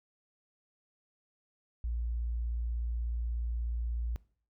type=tone; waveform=sine; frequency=58.27 Hz; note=A#1; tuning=in tune; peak=-31 dBFS; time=1.84-4.16 s; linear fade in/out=0 ms; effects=noise-tail reverb RT60 0.5 s tail -21 dB re dry

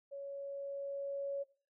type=tone with level ramp; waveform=sine; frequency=558 Hz; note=C#5; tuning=11 cents sharp; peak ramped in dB=-42 to -35 dBFS; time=0.11-1.44 s; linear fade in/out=20 ms; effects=noise-tail reverb RT60 0.4 s tail -19 dB re dry

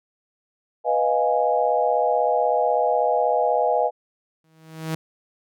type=chord; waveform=sine; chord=F half-diminished seventh; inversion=second; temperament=equal; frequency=493.9 / 622.3 / 698.5 / 830.6 Hz; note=Cb5 / Eb5 / F5 / Ab5; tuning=0 / 0 / 0 / 0 cents; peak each=-23 dBFS; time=0.84-3.91 s; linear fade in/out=50 ms
type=tone with exponential growth; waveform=sawtooth; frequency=159.8 Hz; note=D#3; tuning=47 cents sharp; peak=-19 dBFS; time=4.44-4.95 s; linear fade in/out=2 ms; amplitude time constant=110 ms
effects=none

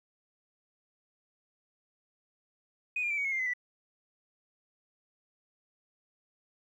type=tone with pitch steps; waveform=sine; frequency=2489 / 2407 / 2328 / 2251 / 2177 / 2105 / 2036 / 1968.7 Hz; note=D#7 / D7 / D7 / C#7 / C#7 / C7 / C7 / B6; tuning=0 / +42 / -16 / +26 / -32 / +10 / -48 / -6 cents; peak=-28 dBFS; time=2.96-3.536 s; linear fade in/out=5 ms; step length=72 ms; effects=tanh soft clip ceiling -24 dBFS + 11-bit

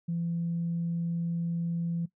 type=tone; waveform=sine; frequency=169.1 Hz; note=E3; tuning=44 cents sharp; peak=-27 dBFS; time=0.08-2.06 s; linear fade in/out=10 ms; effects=noise-tail reverb RT60 0.1 s tail -18 dB re dry + tanh soft clip ceiling -23 dBFS

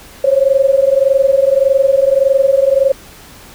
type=tone pair together; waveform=sine; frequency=532.7 / 554.4 Hz; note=C5 / C#5; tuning=+31 / 0 cents; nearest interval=minor second; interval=69 cents; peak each=-11 dBFS; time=0.24-2.92 s; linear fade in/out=5 ms; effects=pink hiss -38 dBFS RMS until 3.54 s

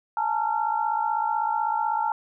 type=tone cluster; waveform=sine; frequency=852 / 908 / 1371 Hz; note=G#5 / A#5 / F6; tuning=+44 / -46 / -32 cents; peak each=-26 / -25 / -32 dBFS; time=0.17-2.12 s; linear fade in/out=2 ms; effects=none

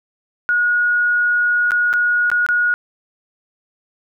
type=tone with dropouts; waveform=sine; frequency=1448 Hz; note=F#6; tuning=38 cents flat; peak=-13 dBFS; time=0.49-2.74 s; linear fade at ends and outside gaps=0 ms; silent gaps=1.708-1.718 / 1.93-1.937 / 2.301-2.316 / 2.464-2.488 s; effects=none

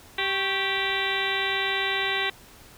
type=harmonic tone with a mistuned harmonic; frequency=390 Hz; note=G4; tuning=9 cents flat; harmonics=1 / 2 / 3 / 4 / 5 / 6 / 7 / 8 / 9 / 10; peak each=-33 / -34 / -35 / -33 / -29 / -32 / -35 / -35 / -34 / -33 dBFS; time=0.18-2.3 s; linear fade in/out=5 ms; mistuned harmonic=3; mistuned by=-89 cents; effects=pink hiss -50 dBFS RMS until 2.77 s

